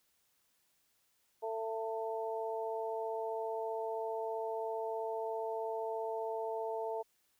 harmonic tone, 223.1 Hz, A3, 24 cents sharp, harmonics 2 / 3 / 4, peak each -38 / -40 / -41 dBFS, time 1.42-7.03 s, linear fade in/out 20 ms, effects white hiss -75 dBFS RMS until 7.39 s

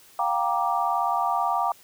sine chord, G minor seventh, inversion third, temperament just, 705.6 / 784 / 940.8 / 1176 Hz, F5 / G5 / Bb5 / D6, +18 / 0 / +16 / +2 cents, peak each -27 dBFS, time 0.19-1.72 s, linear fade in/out 2 ms, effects white hiss -53 dBFS RMS until 1.83 s

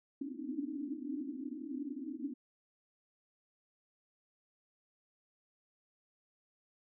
white band-pass noise, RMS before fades -41 dBFS, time 0.21-2.34 s, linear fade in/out 5 ms, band 250 to 310 Hz, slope 96 dB/octave, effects none

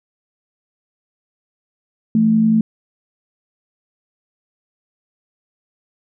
sine tone pair together, 170 / 220.9 Hz, F3 / A3, -46 / +7 cents, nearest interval perfect fourth, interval 453 cents, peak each -21 / -11 dBFS, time 2.15-2.61 s, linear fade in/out 2 ms, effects none

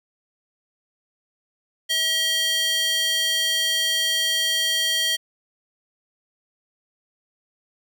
square tone with high-pass filter, 640 Hz, D#5, 49 cents sharp, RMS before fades -22 dBFS, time 1.89-5.17 s, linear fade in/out 20 ms, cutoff 2800 Hz, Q 2.5, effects none

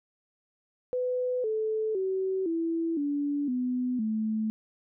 sine tone with pitch steps, 501 / 436.1 / 379.7 / 330.5 / 287.7 / 250.5 / 218.1 Hz, B4 / A4 / F#4 / E4 / D4 / B3 / A3, +25 / -15 / +45 / +5 / -36 / +25 / -15 cents, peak -26 dBFS, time 0.93-4.5 s, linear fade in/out 0 ms, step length 510 ms, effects none

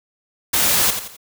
white noise with echo, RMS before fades -17 dBFS, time 0.53-0.91 s, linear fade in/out 10 ms, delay 86 ms, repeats 3, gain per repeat -8 dB, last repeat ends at 1.168 s, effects none

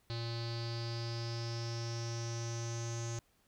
square tone with low-pass filter sweep, 116.5 Hz, A#2, 1 cent flat, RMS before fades -39 dBFS, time 0.1-3.19 s, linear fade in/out 0 ms, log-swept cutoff 4300 to 6500 Hz, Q 8.6, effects pink hiss -72 dBFS RMS until 3.47 s

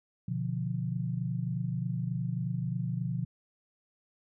sine chord, B diminished, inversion none, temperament equal, 123.47 / 146.83 / 174.61 Hz, B2 / D3 / F3, 0 / 0 / 0 cents, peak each -33 / -36 / -34 dBFS, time 0.28-3.25 s, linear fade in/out 5 ms, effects none

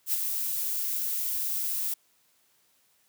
violet noise with ADSR envelope, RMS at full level -25 dBFS, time 0.06-1.94 s, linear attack 76 ms, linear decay 16 ms, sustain -5 dB, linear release 5 ms, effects white hiss -67 dBFS RMS until 3.08 s + high-pass 80 Hz 12 dB/octave

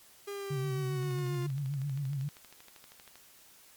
45% pulse exponential sweep, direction down, 405.1 to 349.2 Hz, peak -37 dBFS, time 0.27-1.47 s, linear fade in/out 10 ms
sine tone with vibrato, 138.59 Hz, C#3, in tune, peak -31 dBFS, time 0.5-2.29 s, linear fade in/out 10 ms, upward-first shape sine, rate 7.5 Hz, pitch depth 92 cents each way
click train, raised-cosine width 0.2 ms, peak -34 dBFS, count 28, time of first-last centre 1.03-3.156 s, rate 12.7 Hz
effects white hiss -58 dBFS RMS until 3.76 s + MP3 96 kbps

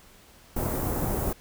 pink band-stop noise, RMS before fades -28 dBFS, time 0.56-1.33 s, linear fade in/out 5 ms, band 850 to 14000 Hz, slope 12 dB/octave, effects pink hiss -54 dBFS RMS until 1.4 s

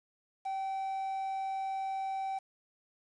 triangle tone with quantisation, 773 Hz, G5, 24 cents flat, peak -31 dBFS, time 0.45-2.39 s, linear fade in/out 10 ms, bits 9, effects resampled to 22050 Hz

